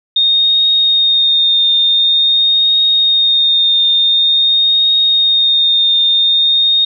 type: tone with vibrato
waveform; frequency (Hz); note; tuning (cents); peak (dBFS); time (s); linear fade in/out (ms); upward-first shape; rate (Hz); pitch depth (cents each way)
sine; 3683; A#7; -22; -8; 0.16-6.85; 5; triangle; 0.47; 22
effects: none